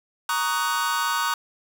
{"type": "chord", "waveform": "45% pulse", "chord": "D# minor seventh", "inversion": "second", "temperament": "just", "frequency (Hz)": [933.4, 1120.1, 1244.5, 1493.4], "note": ["A#5", "C#6", "D#6", "F#6"], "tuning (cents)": [2, 18, 0, 16], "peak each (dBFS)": -28, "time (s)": [0.29, 1.34], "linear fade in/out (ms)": 2, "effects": []}